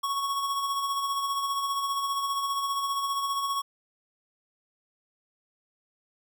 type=tone with tremolo; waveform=square; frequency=1108.7 Hz; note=C#6; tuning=in tune; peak=-26 dBFS; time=0.03-3.62 s; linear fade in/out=10 ms; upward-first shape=sine; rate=15 Hz; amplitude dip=40%; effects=none